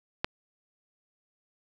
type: click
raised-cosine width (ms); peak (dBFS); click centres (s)
0.3; -10; 0.245
effects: none

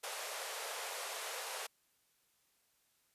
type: band-pass noise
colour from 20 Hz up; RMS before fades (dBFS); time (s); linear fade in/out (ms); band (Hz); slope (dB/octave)
pink; -43; 0.03-1.67; 10; 460 to 13000; 48
effects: white hiss -75 dBFS RMS until 3.14 s + resampled to 32000 Hz

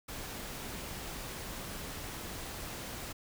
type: noise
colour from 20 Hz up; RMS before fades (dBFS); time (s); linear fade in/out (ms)
pink; -42; 0.08-3.13; 10
effects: none

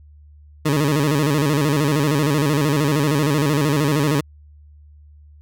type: tone with vibrato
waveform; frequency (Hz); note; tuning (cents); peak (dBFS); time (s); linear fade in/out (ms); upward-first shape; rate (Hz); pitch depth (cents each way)
20% pulse; 146.83; D3; 0; -11; 0.65-4.21; 10; square; 13; 94
effects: added 74 Hz sine -43 dBFS peak until 5.41 s

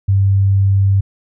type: tone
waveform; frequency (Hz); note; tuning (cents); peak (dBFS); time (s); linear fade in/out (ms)
sine; 98; G2; 0; -9; 0.08-1.01; 10
effects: none

